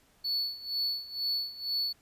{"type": "tone with tremolo", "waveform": "triangle", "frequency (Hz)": 4435, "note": "C#8", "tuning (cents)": 0, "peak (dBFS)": -26, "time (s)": [0.24, 1.93], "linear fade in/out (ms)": 10, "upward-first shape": "sine", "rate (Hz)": 2.1, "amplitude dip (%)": 85, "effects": ["pink hiss -65 dBFS RMS until 2.01 s", "resampled to 32000 Hz"]}